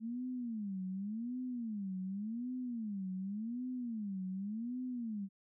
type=tone with vibrato; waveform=sine; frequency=217.5 Hz; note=A3; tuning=20 cents flat; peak=-37 dBFS; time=0-5.29 s; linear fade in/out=50 ms; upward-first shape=sine; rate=0.88 Hz; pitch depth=270 cents each way; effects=none